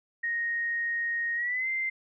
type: tone with pitch glide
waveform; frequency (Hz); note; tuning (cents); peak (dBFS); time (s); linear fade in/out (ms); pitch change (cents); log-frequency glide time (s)
sine; 1867 to 2084; A#6 to C7; +2 to -7; -27; 0.23-1.9; 10; +191; 1.35-1.68
effects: none